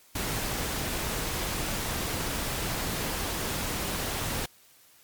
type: noise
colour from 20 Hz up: pink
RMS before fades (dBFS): -31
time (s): 0.15-4.46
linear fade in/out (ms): 5
effects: white hiss -58 dBFS RMS until 5.03 s + MP3 96 kbps